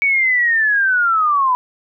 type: linear sweep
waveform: sine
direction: down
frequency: 2262 to 984 Hz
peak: -12 dBFS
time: 0.02-1.55 s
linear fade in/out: 0 ms
effects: none